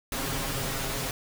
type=noise with comb filter; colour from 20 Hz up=pink; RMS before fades=-31 dBFS; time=0.12-1.11 s; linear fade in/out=2 ms; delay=7.4 ms; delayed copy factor=+0.75; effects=none